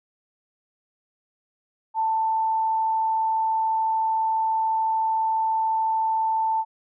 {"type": "tone", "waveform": "sine", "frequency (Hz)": 887, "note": "A5", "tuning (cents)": 14, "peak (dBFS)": -20, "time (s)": [1.94, 6.65], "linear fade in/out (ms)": 50, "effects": []}